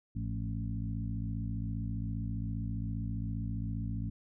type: harmonic tone with a mistuned harmonic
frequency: 55 Hz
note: A1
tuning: in tune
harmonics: 1 / 2 / 3 / 4 / 5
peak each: -38 / -36 / -42 / -42 / -45 dBFS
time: 0.15-4.1 s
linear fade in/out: 10 ms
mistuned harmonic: 3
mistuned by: +77 cents
effects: none